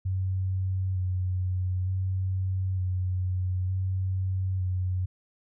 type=tone with vibrato; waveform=sine; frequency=93 Hz; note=F#2; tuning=9 cents sharp; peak=-25 dBFS; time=0.05-5.06 s; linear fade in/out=10 ms; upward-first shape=square; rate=0.55 Hz; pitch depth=20 cents each way; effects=none